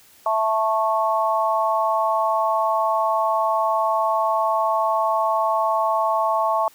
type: harmonic tone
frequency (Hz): 220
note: A3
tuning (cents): 0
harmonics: 3 / 4 / 5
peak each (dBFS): -22 / -22 / -22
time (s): 0.26-6.68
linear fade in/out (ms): 2
effects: white hiss -52 dBFS RMS until 6.74 s